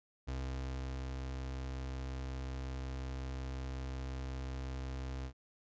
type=tone with ADSR envelope; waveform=35% pulse; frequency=65.5 Hz; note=C2; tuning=2 cents sharp; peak=-35 dBFS; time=0.27-5.33 s; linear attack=17 ms; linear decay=800 ms; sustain=-2 dB; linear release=77 ms; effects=resampled to 16000 Hz